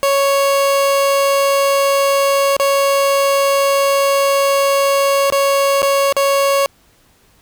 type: tone with dropouts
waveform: 30% pulse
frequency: 554.4 Hz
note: C#5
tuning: in tune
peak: -9 dBFS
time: 0.03-6.66 s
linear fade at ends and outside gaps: 0 ms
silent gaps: 2.566-2.598 / 5.301-5.324 / 5.819-5.829 / 6.125-6.166 s
effects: pink hiss -53 dBFS RMS until 7.41 s